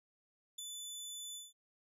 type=tone with ADSR envelope; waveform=20% pulse; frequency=3496 Hz; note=A7; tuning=12 cents flat; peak=-34 dBFS; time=0.58-1.53 s; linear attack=9 ms; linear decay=8 ms; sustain=-4 dB; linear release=180 ms; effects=none